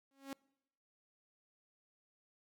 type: tone with exponential growth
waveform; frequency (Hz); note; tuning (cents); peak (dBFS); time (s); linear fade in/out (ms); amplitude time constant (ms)
sawtooth; 273.1; C#4; -26; -35; 0.11-0.33; 2; 46
effects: noise-tail reverb RT60 0.8 s tail -25 dB re dry